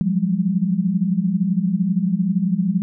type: tone cluster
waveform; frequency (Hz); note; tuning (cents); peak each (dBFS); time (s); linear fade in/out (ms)
sine; 173.1 / 185.8 / 203.6; F3 / F#3 / G#3; -15 / +7 / -34; -21; 0.01-2.82; 0
effects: none

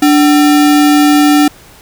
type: tone with sample-and-hold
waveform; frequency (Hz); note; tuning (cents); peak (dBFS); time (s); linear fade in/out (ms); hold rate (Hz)
sine; 293.7; D4; 0; -4; 0.02-1.48; 5; 1050
effects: pink hiss -39 dBFS RMS until 1.81 s

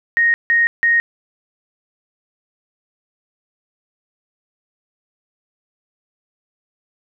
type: tone bursts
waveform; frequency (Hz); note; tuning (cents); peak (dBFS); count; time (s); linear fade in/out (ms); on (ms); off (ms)
sine; 1864.7; A#6; 0; -11; 3; 0.17-1; 0; 170; 160
effects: none

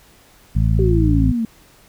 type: harmonic tone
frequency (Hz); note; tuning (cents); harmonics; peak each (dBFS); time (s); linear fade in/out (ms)
55; A1; 0; 1 / 2 / 3 / 4; -16 / -17 / -21 / -27; 0.55-1.32; 10
type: exponential sweep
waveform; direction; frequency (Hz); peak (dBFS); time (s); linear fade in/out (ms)
sine; down; 392 to 220; -17; 0.79-1.45; 2
effects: pink hiss -50 dBFS RMS until 1.88 s

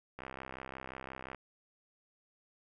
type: click train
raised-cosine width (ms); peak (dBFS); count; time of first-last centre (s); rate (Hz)
0.5; -28; 77; 0.19-1.347; 65.7
effects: none

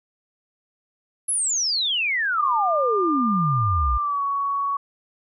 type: exponential sweep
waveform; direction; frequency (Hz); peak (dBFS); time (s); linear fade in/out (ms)
sine; down; 11220 to 55.8; -20; 1.28-3.98; 10
type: tone with pitch glide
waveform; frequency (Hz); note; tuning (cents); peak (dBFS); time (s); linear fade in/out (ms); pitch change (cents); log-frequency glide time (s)
sine; 1200 to 1119.6; D6 to C#6; +37 to +17; -21; 2.38-4.77; 5; -120; 3.95-4.22
effects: none

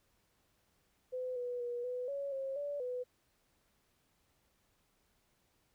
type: tone with pitch steps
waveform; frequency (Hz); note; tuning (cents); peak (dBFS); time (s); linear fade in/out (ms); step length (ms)
sine; 507 / 490.5 / 482 / 498 / 560 / 538 / 576 / 498.1; B4 / B4 / B4 / B4 / C#5 / C5 / D5 / B4; +45 / -12 / -42 / +14 / +18 / +48 / -34 / +15; -36; 1.12-3.04; 20; 240
effects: pink hiss -75 dBFS RMS until 5.74 s

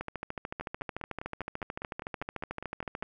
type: two click trains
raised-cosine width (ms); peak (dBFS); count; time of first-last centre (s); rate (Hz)
0.5; -20 / -23; 42 / 13; 0.01-3.025 / 0.61-3.029; 13.6 / 4.96
effects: none

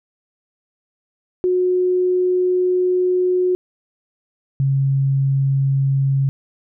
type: tone pair in turn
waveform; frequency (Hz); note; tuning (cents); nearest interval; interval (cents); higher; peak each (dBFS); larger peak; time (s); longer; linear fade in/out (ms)
sine; 364.2 / 136.42; F#4 / C#3; -27 / -27; octave + perfect fourth; 1700; first; -14; neither; 1.44-3.55 / 4.6-6.29; first; 0
effects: none

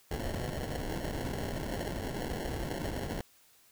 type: noise with sample-and-hold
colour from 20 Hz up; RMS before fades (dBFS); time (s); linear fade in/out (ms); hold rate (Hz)
pink; -36; 0.11-3.21; 0; 1225
effects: white hiss -63 dBFS RMS until 3.71 s

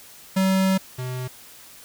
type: tone pair in turn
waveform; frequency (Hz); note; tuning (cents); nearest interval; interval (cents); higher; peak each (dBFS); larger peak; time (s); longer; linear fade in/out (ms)
square; 190.3 / 127.01; F#3 / B2; +49 / +49; perfect fifth; 700; first; -18 / -28; first; 0.36-0.78 / 0.98-1.28; first; 10
effects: white hiss -46 dBFS RMS until 1.84 s

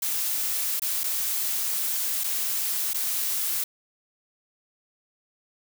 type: noise with dropouts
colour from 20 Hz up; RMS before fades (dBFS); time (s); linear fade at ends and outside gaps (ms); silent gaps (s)
blue; -27; 0.02-3.64; 5; 0.797-0.819 / 1.035-1.039 / 2.237-2.241 / 2.934-2.943
effects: none

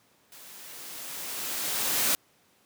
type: noise with level ramp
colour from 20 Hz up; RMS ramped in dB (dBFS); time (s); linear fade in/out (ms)
white; -49 to -24; 0.32-2.15; 0
effects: pink hiss -64 dBFS RMS until 2.65 s + high-pass 150 Hz 12 dB/octave

